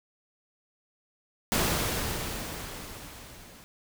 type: noise with level ramp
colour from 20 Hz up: pink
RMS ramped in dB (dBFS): -25 to -51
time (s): 1.52-3.64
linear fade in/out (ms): 0
effects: none